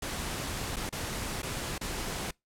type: noise with dropouts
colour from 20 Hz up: pink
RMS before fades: -35 dBFS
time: 0.02-2.31 s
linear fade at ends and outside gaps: 5 ms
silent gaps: 0.761-0.766 / 0.893-0.925 / 1.42-1.429 / 1.781-1.811 s
effects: noise-tail reverb RT60 0.2 s tail -26 dB re dry + low-pass 12000 Hz 12 dB/octave